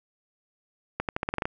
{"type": "accelerating click train", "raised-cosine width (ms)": 0.5, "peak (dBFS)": -12, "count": 9, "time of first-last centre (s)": [1, 1.455], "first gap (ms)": 88, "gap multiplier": 0.87, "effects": []}